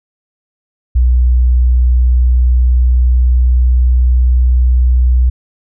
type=tone with pitch glide; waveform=sine; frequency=61.6 to 62.03 Hz; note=B1 to B1; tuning=-4 to +8 cents; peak=-6 dBFS; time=0.95-5.3 s; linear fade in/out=10 ms; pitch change=+12 cents; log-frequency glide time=1.61-4.29 s; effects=none